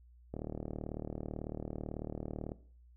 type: click train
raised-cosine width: 2 ms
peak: -26 dBFS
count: 84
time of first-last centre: 0.34-2.518 s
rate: 38.1 Hz
effects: noise-tail reverb RT60 0.5 s tail -17 dB re dry + added 60 Hz sine -57 dBFS peak until 2.96 s